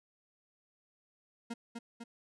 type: tone with echo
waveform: 40% pulse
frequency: 233.1 Hz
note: A#3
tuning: in tune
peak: -36 dBFS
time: 1.5-1.54 s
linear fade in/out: 10 ms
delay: 250 ms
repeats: 2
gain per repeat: -3 dB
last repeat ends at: 2.04 s
effects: resampled to 24000 Hz